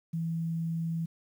sine tone, 164.81 Hz, E3, in tune, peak -29 dBFS, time 0.13-1.06 s, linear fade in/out 10 ms, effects 10-bit

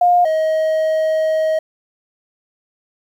sine / triangle tone pair in turn, 709 / 631.6 Hz, F5 / D#5, +26 / +26 cents, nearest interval major second, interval 200 cents, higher first, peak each -9 / -12 dBFS, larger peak first, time 0.01-0.25 / 0.25-1.59 s, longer second, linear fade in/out 5 ms, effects 8-bit

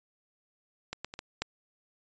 clicks, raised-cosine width 0.2 ms, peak -18 / -18 / -24 / -21 / -13 dBFS, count 5, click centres 0.93 / 1.046 / 1.139 / 1.191 / 1.42 s, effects resampled to 16000 Hz

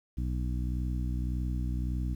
harmonic tone, 61.74 Hz, B1, in tune, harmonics 1 / 2 / 3 / 4 / 5, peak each -30 / -36 / -40 / -42 / -44 dBFS, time 0.17-2.15 s, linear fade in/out 10 ms, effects 10-bit

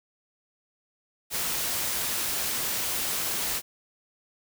white noise, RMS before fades -29 dBFS, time 1.3-3.62 s, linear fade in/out 50 ms, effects none

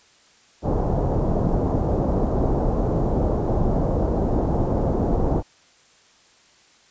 pink low-pass noise, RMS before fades -21 dBFS, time 0.62-5.43 s, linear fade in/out 50 ms, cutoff 770 Hz, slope 24 dB/octave, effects white hiss -55 dBFS RMS until 6.9 s + resampled to 16000 Hz

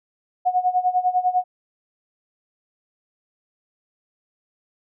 sine tone with tremolo, 730 Hz, F#5, 24 cents flat, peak -14 dBFS, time 0.45-1.44 s, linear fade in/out 20 ms, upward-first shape sine, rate 10 Hz, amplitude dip 85%, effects none

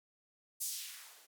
violet noise with band-pass filter sweep, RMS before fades -44 dBFS, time 0.6-1.27 s, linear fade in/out 20 ms, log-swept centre 8600 to 360 Hz, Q 1.2, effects none

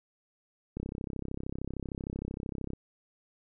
click train, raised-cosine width 3 ms, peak -23 dBFS, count 66, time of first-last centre 0.77-2.734 s, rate 33.1 Hz, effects none

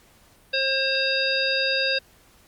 harmonic tone, 535 Hz, C5, 38 cents sharp, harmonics 1 / 3 / 5 / 7 / 9, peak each -27 / -27 / -27 / -27 / -27 dBFS, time 0.53-1.99 s, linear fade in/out 10 ms, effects pink hiss -56 dBFS RMS until 2.47 s + Opus 48 kbps

